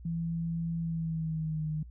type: tone with pitch glide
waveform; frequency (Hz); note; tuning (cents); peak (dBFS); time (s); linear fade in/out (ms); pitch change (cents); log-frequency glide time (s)
sine; 166.4 to 154.36; E3 to D#3; +17 to -13; -30; 0.05-1.83; 5; -130; 0.79-1.7
effects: noise-tail reverb RT60 0.1 s tail -26 dB re dry + added 60 Hz sine -45 dBFS peak until 1.9 s